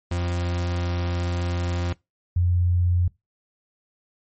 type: tone pair in turn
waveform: 40% pulse / sine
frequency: 87.31 / 88.38 Hz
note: F2 / F2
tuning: 0 / +21 cents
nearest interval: unison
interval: 21 cents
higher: second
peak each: -22 / -17 dBFS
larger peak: second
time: 0.11-1.93 / 2.36-3.08 s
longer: first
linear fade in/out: 5 ms
effects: noise-tail reverb RT60 0.2 s tail -22 dB re dry + MP3 32 kbps